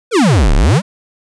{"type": "exponential two-way sweep", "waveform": "square", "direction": "down then up", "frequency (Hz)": [522, 30.87, 220.7], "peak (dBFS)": -8, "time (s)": [0.11, 0.82], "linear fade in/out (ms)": 50, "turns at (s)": 0.54, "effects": ["resampled to 22050 Hz", "8-bit"]}